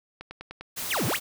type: click train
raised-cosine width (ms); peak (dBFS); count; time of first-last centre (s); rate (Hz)
0.3; -23; 5; 0.21-0.61; 10
type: noise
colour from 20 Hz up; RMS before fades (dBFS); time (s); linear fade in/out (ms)
white; -33; 0.76-1.2; 20
type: exponential two-way sweep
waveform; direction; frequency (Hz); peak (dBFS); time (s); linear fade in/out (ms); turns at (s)
square; down then up; 4137 to 98 to 4137; -26; 0.9-1.17; 10; 1.06
effects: none